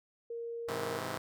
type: tone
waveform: sine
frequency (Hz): 466.2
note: A#4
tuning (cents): 0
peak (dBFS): -37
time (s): 0.3-0.98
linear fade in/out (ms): 5
type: chord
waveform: 5% pulse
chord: Ab augmented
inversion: none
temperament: just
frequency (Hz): 103.83 / 129.78 / 162.23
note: Ab2 / C3 / E3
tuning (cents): 0 / -14 / -27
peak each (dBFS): -30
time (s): 0.68-1.18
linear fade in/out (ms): 5
effects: none